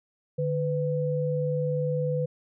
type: tone pair together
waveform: sine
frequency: 149.5 / 500.2 Hz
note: D3 / B4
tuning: +31 / +22 cents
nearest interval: octave + major sixth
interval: 2091 cents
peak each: -27 dBFS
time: 0.38-2.26 s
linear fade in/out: 10 ms
effects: none